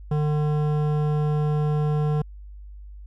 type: tone with hard clipping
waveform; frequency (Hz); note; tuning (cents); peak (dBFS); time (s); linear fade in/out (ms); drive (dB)
triangle; 150; D3; +37; -22; 0.11-2.22; 5; 17
effects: added 50 Hz sine -38 dBFS peak until 3.06 s